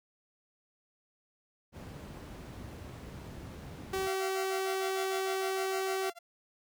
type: noise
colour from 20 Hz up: brown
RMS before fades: -40 dBFS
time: 1.72-4.09 s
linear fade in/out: 50 ms
type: tone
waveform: sawtooth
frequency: 382.3 Hz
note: G4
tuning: 43 cents flat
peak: -27 dBFS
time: 3.93-6.1 s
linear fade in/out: 5 ms
type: tone with tremolo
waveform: sawtooth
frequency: 688 Hz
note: F5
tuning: 26 cents flat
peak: -33 dBFS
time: 4.06-6.19 s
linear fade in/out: 10 ms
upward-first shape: sine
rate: 6.6 Hz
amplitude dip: 100%
effects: high-pass 80 Hz 12 dB/octave